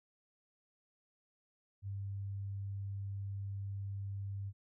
sine tone, 99 Hz, G2, 18 cents sharp, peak -38 dBFS, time 1.82-4.53 s, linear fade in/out 50 ms, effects none

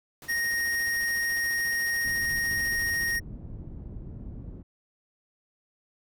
pink noise with tremolo, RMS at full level -45 dBFS, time 0.22-3.16 s, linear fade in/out 2 ms, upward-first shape square, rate 14 Hz, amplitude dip 40%
square tone, 1864.7 Hz, A#6, in tune, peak -26 dBFS, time 0.28-3.2 s, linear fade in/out 20 ms
pink low-pass noise, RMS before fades -40 dBFS, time 2.04-4.63 s, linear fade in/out 10 ms, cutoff 230 Hz, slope 12 dB/octave
effects none

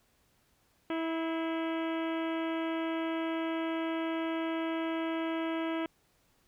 harmonic tone with a mistuned harmonic, 325.9 Hz, E4, 20 cents flat, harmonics 1 / 2 / 3 / 4 / 5 / 6 / 7 / 8 / 9 / 10, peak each -32 / -38 / -42 / -44 / -46 / -48 / -49 / -50 / -51 / -52 dBFS, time 0.9-5.86 s, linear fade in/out 2 ms, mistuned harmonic 6, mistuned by +57 cents, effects pink hiss -70 dBFS RMS until 6.47 s

